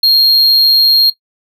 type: tone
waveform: triangle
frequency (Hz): 4238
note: C8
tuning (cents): +21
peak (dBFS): -4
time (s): 0.03-1.1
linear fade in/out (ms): 5
effects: noise-tail reverb RT60 0.1 s tail -17 dB re dry